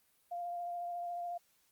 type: tone with vibrato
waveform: sine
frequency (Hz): 698.5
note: F5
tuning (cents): 0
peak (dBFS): -37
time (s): 0.31-1.38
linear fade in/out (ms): 10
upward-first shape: sine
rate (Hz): 14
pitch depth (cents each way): 15
effects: white hiss -72 dBFS RMS until 1.71 s + Opus 32 kbps